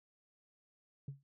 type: tone with exponential decay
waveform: sine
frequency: 138.59 Hz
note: C#3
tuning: in tune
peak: -35 dBFS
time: 1.08-1.23 s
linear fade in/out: 2 ms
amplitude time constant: 31 ms
effects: tanh soft clip ceiling -37 dBFS + high-pass 60 Hz 12 dB/octave